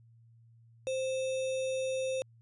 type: tone with sample-and-hold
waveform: sine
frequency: 523.3 Hz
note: C5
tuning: in tune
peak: -30 dBFS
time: 0.87-2.22 s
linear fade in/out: 0 ms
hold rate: 3150 Hz
effects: added 115 Hz sine -57 dBFS peak until 2.41 s + resampled to 24000 Hz